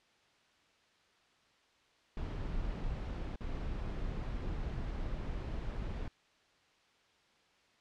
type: noise with dropouts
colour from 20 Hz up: brown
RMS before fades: -38 dBFS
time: 2.17-6.08 s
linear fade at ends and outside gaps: 2 ms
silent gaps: 3.359-3.407 s
effects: white hiss -68 dBFS RMS until 7.8 s + low-pass 4000 Hz 12 dB/octave